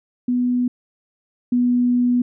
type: tone pair in turn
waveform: sine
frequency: 246.9 / 245.2 Hz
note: B3 / B3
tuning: 0 / -12 cents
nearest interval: unison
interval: 12 cents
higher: first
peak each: -16 / -14 dBFS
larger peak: second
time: 0.28-0.68 / 1.52-2.22 s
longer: second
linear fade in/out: 5 ms
effects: none